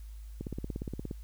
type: click train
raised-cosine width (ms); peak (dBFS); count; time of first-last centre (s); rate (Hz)
3; -23; 13; 0.41-1.112; 17.1
effects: added 53 Hz sine -42 dBFS peak until 1.23 s + white hiss -64 dBFS RMS until 1.23 s

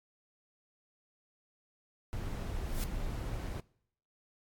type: noise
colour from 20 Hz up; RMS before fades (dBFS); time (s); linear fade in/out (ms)
brown; -37; 2.13-3.6; 0
type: noise with exponential growth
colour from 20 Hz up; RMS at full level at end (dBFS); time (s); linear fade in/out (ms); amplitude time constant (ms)
white; -39; 2.58-2.84; 1; 56
effects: noise-tail reverb RT60 0.7 s tail -23 dB re dry + AAC 64 kbps

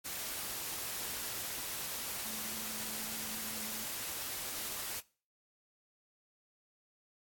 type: tone in noise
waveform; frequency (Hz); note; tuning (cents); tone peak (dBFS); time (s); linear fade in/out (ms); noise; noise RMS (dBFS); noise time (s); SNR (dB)
sine; 218.2; A3; -14; -51; 2.24-3.85; 20; white; -40; 0.04-5.01; -14
effects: noise-tail reverb RT60 0.4 s tail -22 dB re dry + AAC 64 kbps

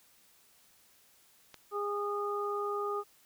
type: click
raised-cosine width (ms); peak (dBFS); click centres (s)
0.2; -30; 1.543
type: harmonic tone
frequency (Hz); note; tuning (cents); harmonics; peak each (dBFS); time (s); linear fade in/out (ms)
409.5; G#4; -24; 1 / 2 / 3; -34 / -42 / -35; 1.71-3.04; 50
effects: white hiss -64 dBFS RMS until 3.25 s

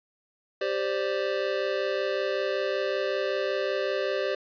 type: chord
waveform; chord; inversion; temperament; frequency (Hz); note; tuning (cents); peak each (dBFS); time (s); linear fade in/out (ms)
square; G suspended fourth; none; just; 392 / 522.7 / 588; G4 / C5 / D5; 0 / -2 / +2; -31; 0.61-4.35; 5
effects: resampled to 11025 Hz + 9-bit

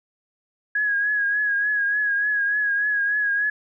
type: tone with vibrato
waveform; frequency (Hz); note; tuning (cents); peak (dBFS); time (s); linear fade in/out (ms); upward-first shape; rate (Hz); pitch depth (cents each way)
sine; 1661.2; G#6; 0; -19; 0.75-3.5; 5; triangle; 3.4; 50
effects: none

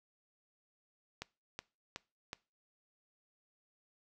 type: click train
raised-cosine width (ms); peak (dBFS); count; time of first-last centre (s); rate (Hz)
0.2; -23; 4; 1.22-2.331; 2.7
effects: noise-tail reverb RT60 0.3 s tail -22 dB re dry

